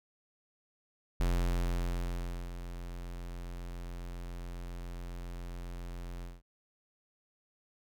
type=tone with ADSR envelope; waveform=square; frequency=43.65 Hz; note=F1; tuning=in tune; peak=-27 dBFS; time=1.2-6.42 s; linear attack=3 ms; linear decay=1300 ms; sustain=-13 dB; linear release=190 ms; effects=none